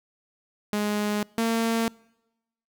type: tone pair in turn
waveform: sawtooth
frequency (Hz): 208.4 / 227.9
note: G#3 / A#3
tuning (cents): +6 / -39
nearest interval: major second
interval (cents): 155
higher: second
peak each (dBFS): -20 / -18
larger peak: second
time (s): 0.73-1.23 / 1.38-1.88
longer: neither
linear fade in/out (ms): 0
effects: noise-tail reverb RT60 0.9 s tail -25 dB re dry